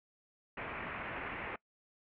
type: low-pass noise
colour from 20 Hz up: white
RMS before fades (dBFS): -42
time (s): 0.57-1.56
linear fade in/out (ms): 5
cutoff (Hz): 2500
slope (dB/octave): 48
effects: noise-tail reverb RT60 0.1 s tail -23 dB re dry